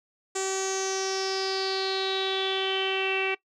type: tone with low-pass filter sweep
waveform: sawtooth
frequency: 383.4 Hz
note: G4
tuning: 38 cents flat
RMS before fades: -28 dBFS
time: 0.35-3.35 s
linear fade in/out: 10 ms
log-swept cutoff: 7400 to 2500 Hz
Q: 7.9
effects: noise-tail reverb RT60 0.1 s tail -20 dB re dry